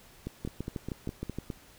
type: two click trains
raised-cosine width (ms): 3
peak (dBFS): -21 / -22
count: 7 / 7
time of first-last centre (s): 0.45-1.386 / 0.27-1.502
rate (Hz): 6.41 / 4.87
effects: pink hiss -56 dBFS RMS until 1.78 s